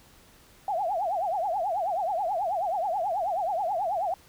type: tone with vibrato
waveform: sine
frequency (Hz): 740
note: F#5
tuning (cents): 0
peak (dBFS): -25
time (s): 0.68-4.14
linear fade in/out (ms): 2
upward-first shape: triangle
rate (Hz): 9.3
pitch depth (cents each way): 270
effects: pink hiss -56 dBFS RMS until 4.28 s